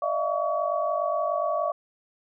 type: tone cluster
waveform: sine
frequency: 593 / 640 / 690 / 1132 Hz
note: D5 / D#5 / F5 / C#6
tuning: +17 / +49 / -21 / +36 cents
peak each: -29 dBFS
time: 0.02-1.72 s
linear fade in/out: 5 ms
effects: none